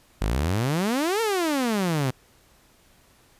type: exponential two-way sweep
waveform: sawtooth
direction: up then down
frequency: 46.25 to 466.2 to 124 Hz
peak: -18 dBFS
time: 0.21-2.11 s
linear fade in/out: 10 ms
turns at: 1.21 s
effects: pink hiss -58 dBFS RMS until 3.39 s + resampled to 32000 Hz